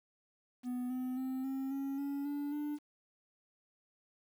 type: tone with pitch steps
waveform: triangle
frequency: 248.2 / 254.4 / 260.8 / 267.4 / 274.1 / 281 / 288.1 / 295.3 Hz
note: B3 / C4 / C4 / C4 / C#4 / C#4 / D4 / D4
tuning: +9 / -48 / -5 / +38 / -19 / +24 / -33 / +10 cents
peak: -33 dBFS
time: 0.63-2.79 s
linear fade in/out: 50 ms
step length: 270 ms
effects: 10-bit